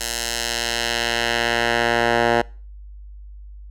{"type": "tone with band-pass filter sweep", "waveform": "10% pulse", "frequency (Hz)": 117.7, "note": "A#2", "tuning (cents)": 17, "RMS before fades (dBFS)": -21, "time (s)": [0, 2.42], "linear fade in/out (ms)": 10, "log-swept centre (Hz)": [7900, 1000], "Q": 0.78, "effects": ["noise-tail reverb RT60 0.4 s tail -25 dB re dry", "added 50 Hz sine -36 dBFS peak until 3.7 s"]}